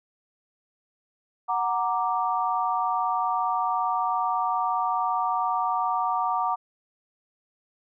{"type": "chord", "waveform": "sine", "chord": "Gb augmented", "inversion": "none", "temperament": "equal", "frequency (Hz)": [740, 932.3, 1174.7], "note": ["Gb5", "Bb5", "D6"], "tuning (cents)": [0, 0, 0], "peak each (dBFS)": -27, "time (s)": [1.48, 6.56], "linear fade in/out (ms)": 20, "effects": []}